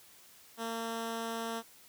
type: tone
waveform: 10% pulse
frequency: 228.1 Hz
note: A#3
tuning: 37 cents flat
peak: -27 dBFS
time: 0.57-1.63 s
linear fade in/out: 50 ms
effects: white hiss -58 dBFS RMS until 1.88 s + high-pass 60 Hz 12 dB/octave